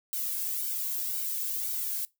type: noise with flanger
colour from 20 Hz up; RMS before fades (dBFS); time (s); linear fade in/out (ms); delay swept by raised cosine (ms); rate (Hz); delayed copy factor
violet; -32; 0.13-2.05; 0; 1.3 to 1.88; 1.9; +0.75
effects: noise-tail reverb RT60 0.2 s tail -22 dB re dry

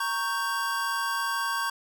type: chord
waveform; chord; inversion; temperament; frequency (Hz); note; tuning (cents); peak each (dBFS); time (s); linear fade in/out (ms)
square; G diminished; first; equal; 932.3 / 1108.7 / 1568; Bb5 / Db6 / G6; 0 / 0 / 0; -34 / -31 / -31; 0-1.7; 5
effects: none

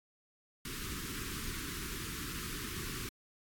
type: band-stop noise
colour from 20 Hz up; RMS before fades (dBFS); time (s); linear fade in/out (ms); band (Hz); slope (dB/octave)
pink; -41; 0.65-3.09; 2; 410 to 1100; 48
effects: AAC 64 kbps

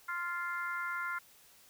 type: harmonic tone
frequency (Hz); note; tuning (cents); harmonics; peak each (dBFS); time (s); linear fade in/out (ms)
348.7; F4; -3; 3 / 4 / 5 / 6; -41 / -36 / -46 / -43; 0.08-1.19; 10
effects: white hiss -61 dBFS RMS until 1.69 s

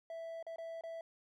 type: tone with dropouts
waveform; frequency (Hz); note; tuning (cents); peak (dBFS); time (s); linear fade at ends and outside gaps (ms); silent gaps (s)
triangle; 659.3; E5; 0; -40; 0.1-1.01; 2; 0.427-0.466 / 0.56-0.583 / 0.81-0.836
effects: none

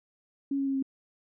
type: tone with pitch steps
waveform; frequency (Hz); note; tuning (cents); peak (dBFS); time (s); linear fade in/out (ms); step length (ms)
sine; 277.2 / 274.3 / 271.5 / 268.7; C#4 / C#4 / C#4 / C4; 0 / -18 / -36 / +46; -26; 0.51-0.826; 5; 79
effects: none

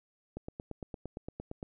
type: click train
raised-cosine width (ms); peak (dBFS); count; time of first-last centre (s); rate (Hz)
2; -26; 12; 0.37-1.629; 8.74
effects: none

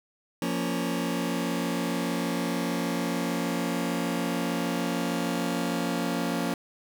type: chord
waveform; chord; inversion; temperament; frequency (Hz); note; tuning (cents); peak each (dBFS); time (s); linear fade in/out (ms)
sawtooth; Bb minor; second; just; 174.81 / 233.1 / 279.7; F3 / Bb3 / Db4; +2 / 0 / +16; -27; 0.42-6.54; 2
effects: none

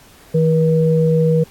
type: tone pair together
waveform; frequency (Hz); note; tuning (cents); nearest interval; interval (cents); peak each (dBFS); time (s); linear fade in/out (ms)
sine; 160.5 / 481; E3 / B4; -46 / -46; octave + perfect fifth; 1900; -13 / -15; 0.34-1.44; 10
effects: pink hiss -46 dBFS RMS until 1.5 s + AAC 64 kbps

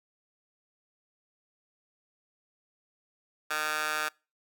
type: tone with high-pass filter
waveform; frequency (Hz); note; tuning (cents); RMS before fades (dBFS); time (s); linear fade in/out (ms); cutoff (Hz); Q
15% pulse; 153.4; D#3; -24; -31; 3.5-4.09; 10; 1200; 2.1
effects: noise-tail reverb RT60 0.3 s tail -25 dB re dry

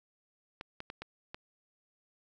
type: clicks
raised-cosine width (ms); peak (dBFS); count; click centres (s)
0.3; -25; 5; 0.611 / 0.804 / 0.901 / 1.02 / 1.345
effects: none

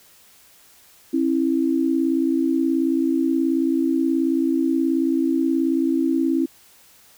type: tone pair together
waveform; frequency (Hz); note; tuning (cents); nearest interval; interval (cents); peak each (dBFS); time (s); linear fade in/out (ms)
sine; 269 / 327.6; C4 / E4; +48 / -11; minor third; 341; -20; 1.13-6.46; 10
effects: white hiss -52 dBFS RMS until 7.17 s

